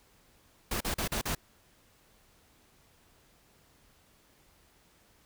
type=noise bursts; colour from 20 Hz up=pink; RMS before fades=-32 dBFS; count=5; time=0.71-1.35 s; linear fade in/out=5 ms; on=96 ms; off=40 ms; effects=pink hiss -64 dBFS RMS until 5.25 s